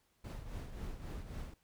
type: noise with tremolo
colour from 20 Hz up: brown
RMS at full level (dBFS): -41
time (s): 0.24-1.54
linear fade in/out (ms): 5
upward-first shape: triangle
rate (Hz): 3.7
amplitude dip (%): 65
effects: pink hiss -75 dBFS RMS until 1.63 s